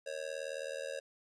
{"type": "tone with amplitude modulation", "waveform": "square", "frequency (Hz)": 547, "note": "C#5", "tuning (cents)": -23, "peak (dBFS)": -35, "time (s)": [0.06, 1], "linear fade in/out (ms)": 10, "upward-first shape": "sine", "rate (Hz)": 79, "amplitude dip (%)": 95, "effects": ["resampled to 22050 Hz", "12-bit"]}